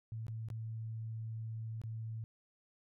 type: tone with dropouts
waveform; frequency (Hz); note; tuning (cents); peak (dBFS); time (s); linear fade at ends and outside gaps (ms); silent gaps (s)
sine; 111.8; A2; +28; -39; 0.12-2.24; 0; 0.267-0.282 / 0.486-0.502 / 1.816-1.837
effects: none